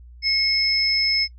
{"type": "tone pair together", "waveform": "sine", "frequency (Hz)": [2172, 5200], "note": ["C#7", "E8"], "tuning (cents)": [-36, -24], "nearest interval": "octave + minor third", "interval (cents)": 1512, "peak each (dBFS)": [-23, -19], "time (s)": [0.22, 1.28], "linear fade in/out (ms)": 50, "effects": ["noise-tail reverb RT60 0.1 s tail -21 dB re dry", "added 60 Hz sine -41 dBFS peak until 1.38 s"]}